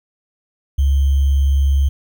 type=tone with sample-and-hold; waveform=sine; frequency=69.2 Hz; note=C#2; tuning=2 cents flat; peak=-11 dBFS; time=0.78-1.89 s; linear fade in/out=10 ms; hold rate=3150 Hz; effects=none